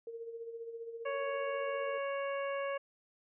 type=tone with tremolo; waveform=sine; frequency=460.8 Hz; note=A#4; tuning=20 cents flat; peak=-39 dBFS; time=0.07-1.98 s; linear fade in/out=2 ms; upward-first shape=sine; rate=15 Hz; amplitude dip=55%
type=harmonic tone; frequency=556 Hz; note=C#5; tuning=5 cents sharp; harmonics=1 / 2 / 3 / 4 / 5; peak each=-35 / -41 / -45 / -47 / -49 dBFS; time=1.05-2.78 s; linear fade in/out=10 ms
effects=none